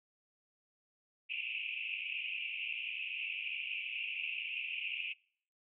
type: band-pass noise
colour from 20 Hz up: white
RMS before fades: -40 dBFS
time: 1.29-5.14 s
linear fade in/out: 20 ms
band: 2400 to 2800 Hz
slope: 96 dB/octave
effects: noise-tail reverb RT60 0.6 s tail -26 dB re dry